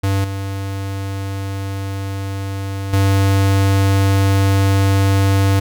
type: tone with level steps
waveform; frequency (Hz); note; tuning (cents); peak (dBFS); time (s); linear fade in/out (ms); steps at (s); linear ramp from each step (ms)
square; 97.7; G2; -5; -15 / -22 / -12; 0.03-5.6; 10; 0.24 / 2.93; 5
effects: none